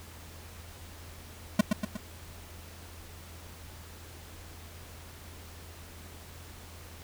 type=tone with echo; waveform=square; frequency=210 Hz; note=G#3; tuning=19 cents sharp; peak=-18 dBFS; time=1.59-1.61 s; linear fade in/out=5 ms; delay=120 ms; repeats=3; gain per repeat=-5 dB; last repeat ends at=1.97 s; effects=added 83 Hz sine -48 dBFS peak until 7.03 s + pink hiss -50 dBFS RMS until 7.03 s